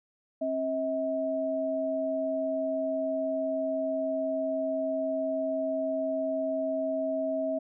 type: tone pair together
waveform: sine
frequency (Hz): 268.1 / 642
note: C4 / E5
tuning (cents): +42 / -46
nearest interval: octave + minor third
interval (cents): 1512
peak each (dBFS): -33 / -28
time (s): 0.41-7.59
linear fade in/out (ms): 10
effects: none